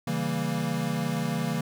square chord, C# diminished seventh, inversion none, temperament equal, 138.59 / 164.81 / 196 / 233.1 Hz, C#3 / E3 / G3 / Bb3, 0 / 0 / 0 / 0 cents, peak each -34 / -31 / -35 / -32 dBFS, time 0.07-1.61 s, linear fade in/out 5 ms, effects none

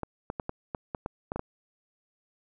clicks, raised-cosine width 1 ms, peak -18 dBFS, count 10, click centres 0.033 / 0.301 / 0.398 / 0.494 / 0.748 / 0.948 / 1.061 / 1.319 / 1.36 / 1.394 s, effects none

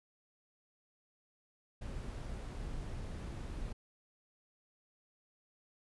brown noise, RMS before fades -42 dBFS, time 1.81-3.73 s, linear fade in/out 10 ms, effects resampled to 24000 Hz

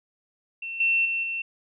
sine tone with level steps, 2700 Hz, E7, 41 cents sharp, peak -31 / -19 / -24 / -27 dBFS, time 0.62-1.42 s, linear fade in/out 5 ms, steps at 0.8 / 1.05 / 1.23 s, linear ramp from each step 5 ms, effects none

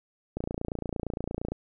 click train, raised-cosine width 2 ms, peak -18 dBFS, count 34, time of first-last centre 0.37-1.52 s, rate 28.7 Hz, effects none

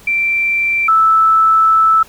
sine tone pair in turn, 2349 / 1313.8 Hz, D7 / E6, 0 / -6 cents, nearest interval minor seventh, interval 1006 cents, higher first, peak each -12 / -7 dBFS, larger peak second, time 0.07-0.88 / 0.88-2.03 s, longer second, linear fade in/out 5 ms, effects pink hiss -42 dBFS RMS until 2.08 s

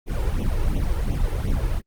brown noise with flanger, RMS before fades -22 dBFS, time 0.06-1.82 s, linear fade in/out 50 ms, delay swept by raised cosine 0.31 to 2.31 ms, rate 2.8 Hz, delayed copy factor +1, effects Opus 32 kbps

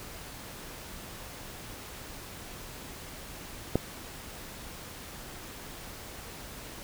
click, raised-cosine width 2 ms, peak -10 dBFS, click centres 3.756 s, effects pink hiss -44 dBFS RMS until 6.83 s

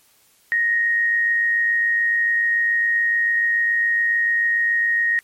sine tone with amplitude modulation, 1869 Hz, A#6, 4 cents sharp, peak -14 dBFS, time 0.52-5.19 s, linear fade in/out 0 ms, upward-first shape sine, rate 107 Hz, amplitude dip 40%, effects white hiss -57 dBFS RMS until 5.23 s + MP3 64 kbps

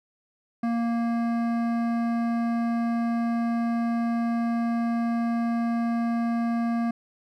triangle tone with hard clipping, 233.1 Hz, A#3, in tune, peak -25 dBFS, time 0.63-6.91 s, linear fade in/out 5 ms, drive 17 dB, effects none

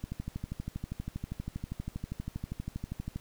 click train, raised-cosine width 5 ms, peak -23 dBFS, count 40, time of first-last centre 0.04-3.16 s, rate 12.5 Hz, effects pink hiss -58 dBFS RMS until 3.2 s

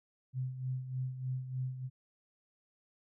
sine tone with tremolo, 129 Hz, C3, 24 cents flat, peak -32 dBFS, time 0.33-1.9 s, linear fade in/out 50 ms, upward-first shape sine, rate 3.3 Hz, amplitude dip 65%, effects none

